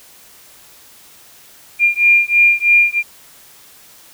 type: beating tone pair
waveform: sine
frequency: 2398 / 2401.1 Hz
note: D7 / D7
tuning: +36 / +38 cents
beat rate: 3.1 Hz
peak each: -12 dBFS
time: 1.79-3.03 s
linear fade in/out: 50 ms
effects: white hiss -44 dBFS RMS until 4.13 s